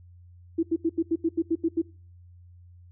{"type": "tone bursts", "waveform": "sine", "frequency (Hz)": 330, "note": "E4", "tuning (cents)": 2, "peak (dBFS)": -20, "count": 10, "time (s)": [0.58, 1.819], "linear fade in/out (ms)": 10, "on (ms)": 51, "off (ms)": 81, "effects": ["noise-tail reverb RT60 0.4 s tail -22 dB re dry", "added 88 Hz sine -48 dBFS peak until 2.91 s"]}